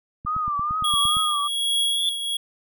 click train, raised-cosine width 5 ms, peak -23 dBFS, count 9, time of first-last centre 0.25-1.168 s, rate 8.71 Hz
sine tone with vibrato, 1209 Hz, D6, 50 cents sharp, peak -22 dBFS, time 0.26-1.48 s, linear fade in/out 10 ms, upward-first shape triangle, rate 2.4 Hz, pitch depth 96 cents each way
square tone with tremolo, 3322 Hz, G#7, in tune, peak -19 dBFS, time 0.84-2.37 s, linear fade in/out 5 ms, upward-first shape triangle, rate 1.3 Hz, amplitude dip 65%
sine tone with exponential growth, 3500 Hz, A7, 10 cents flat, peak -18 dBFS, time 1.75-2.09 s, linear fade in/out 1 ms, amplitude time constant 72 ms
effects none

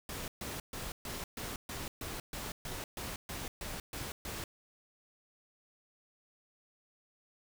pink noise bursts, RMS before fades -41 dBFS, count 14, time 0.09-4.44 s, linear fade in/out 2 ms, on 190 ms, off 130 ms, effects none

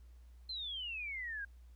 sine exponential sweep, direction down, 4186 to 1578 Hz, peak -39 dBFS, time 0.49-1.45 s, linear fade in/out 5 ms, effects added 60 Hz sine -54 dBFS peak until 1.75 s + pink hiss -75 dBFS RMS until 1.75 s

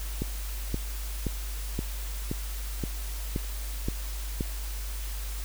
click train, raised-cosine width 3 ms, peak -16 dBFS, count 9, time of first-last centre 0.22-4.408 s, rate 1.91 Hz, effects added 50 Hz sine -32 dBFS peak until 5.44 s + white hiss -42 dBFS RMS until 5.44 s

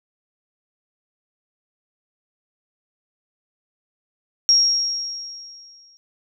sine tone with exponential decay, 5588 Hz, F8, in tune, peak -10 dBFS, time 4.49-5.97 s, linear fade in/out 0 ms, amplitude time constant 320 ms, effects none

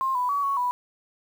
sine tone with pitch steps, 1061 / 992 / 1134 / 1111 / 986 Hz, C6 / B5 / C#6 / C#6 / B5, +24 / +7 / +39 / +4 / -3 cents, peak -22 dBFS, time 0.01-0.71 s, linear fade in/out 0 ms, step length 140 ms, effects 8-bit

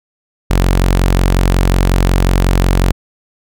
sawtooth tone, 45.5 Hz, F#1, 28 cents flat, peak -5 dBFS, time 0.5-2.92 s, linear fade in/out 10 ms, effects none

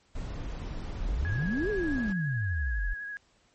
brown noise, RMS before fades -36 dBFS, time 0.15-2.13 s, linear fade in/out 5 ms
sine exponential two-way sweep, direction up then down, 30.6 to 440 to 38.17 Hz, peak -27 dBFS, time 1-2.94 s, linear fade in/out 10 ms, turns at 1.7 s
sine tone with vibrato, 1661.2 Hz, G#6, in tune, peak -35 dBFS, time 1.25-3.17 s, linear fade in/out 0 ms, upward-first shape sine, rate 12 Hz, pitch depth 25 cents each way
effects pink hiss -66 dBFS RMS until 3.54 s + MP3 32 kbps

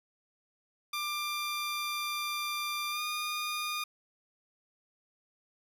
15% pulse tone with pitch glide, 1189 to 1217.5 Hz, D6 to D#6, +21 to -38 cents, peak -26 dBFS, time 0.93-3.84 s, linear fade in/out 5 ms, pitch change +41 cents, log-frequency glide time 2.9-3.01 s, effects none

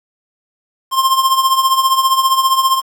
square tone with tremolo, 1058 Hz, C6, 19 cents sharp, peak -8 dBFS, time 0.91-2.82 s, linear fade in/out 50 ms, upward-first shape triangle, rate 15 Hz, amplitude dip 75%, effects 7-bit

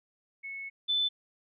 sine tone pair in turn, 2200 / 3513 Hz, C#7 / A7, -14 / -3 cents, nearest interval minor sixth, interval 811 cents, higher second, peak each -37 / -25 dBFS, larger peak second, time 0.43-0.7 / 0.88-1.09 s, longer first, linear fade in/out 20 ms, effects none

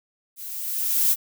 violet noise with level ramp, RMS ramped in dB -37 to -17 dBFS, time 0.36-1.16 s, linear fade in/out 50 ms, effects none

